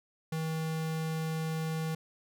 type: tone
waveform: square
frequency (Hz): 159.8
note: D#3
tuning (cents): +47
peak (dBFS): -32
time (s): 0.32-1.95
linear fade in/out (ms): 5
effects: none